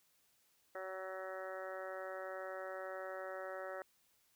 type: harmonic tone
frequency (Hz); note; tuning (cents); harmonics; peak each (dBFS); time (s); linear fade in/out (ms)
188.4; F#3; +32; 2 / 3 / 4 / 5 / 6 / 7 / 8 / 9 / 10; -51 / -45 / -52 / -59 / -58 / -51 / -55 / -56 / -54; 0.75-3.82; 2
effects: white hiss -74 dBFS RMS until 4.35 s